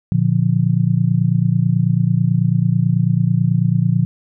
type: chord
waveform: sine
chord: Bb major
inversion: none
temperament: just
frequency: 116.54 / 145.68 / 174.81 Hz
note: Bb2 / D3 / F3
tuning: 0 / -14 / +2 cents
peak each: -17 dBFS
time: 0.12-4.05 s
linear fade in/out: 0 ms
effects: none